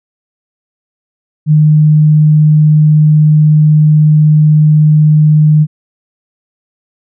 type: tone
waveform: sine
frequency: 152.7 Hz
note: D#3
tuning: 32 cents flat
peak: -3 dBFS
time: 1.46-5.67 s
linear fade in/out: 50 ms
effects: none